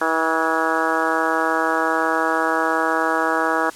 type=harmonic tone with a mistuned harmonic; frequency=161.3 Hz; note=E3; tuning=37 cents flat; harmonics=2 / 3 / 4 / 5 / 6 / 7 / 8 / 9 / 10; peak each=-26 / -26 / -26 / -26 / -26 / -26 / -26 / -26 / -26 dBFS; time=0.01-3.7 s; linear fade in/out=5 ms; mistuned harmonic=10; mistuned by=+47 cents; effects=white hiss -41 dBFS RMS until 3.75 s + low-pass 10000 Hz 12 dB/octave